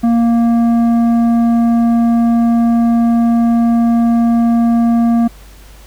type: tone with tanh clipping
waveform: triangle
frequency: 233.1 Hz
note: A#3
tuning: in tune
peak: -10 dBFS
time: 0.03-5.28 s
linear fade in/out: 10 ms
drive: 13 dB
effects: added 50 Hz sine -36 dBFS peak until 5.86 s + pink hiss -43 dBFS RMS until 5.86 s